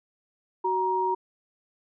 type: tone pair together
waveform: sine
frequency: 373.9 / 942.2 Hz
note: F#4 / A#5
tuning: +18 / +18 cents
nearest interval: octave + major third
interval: 1600 cents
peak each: -28 / -24 dBFS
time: 0.64-1.15 s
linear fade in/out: 10 ms
effects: none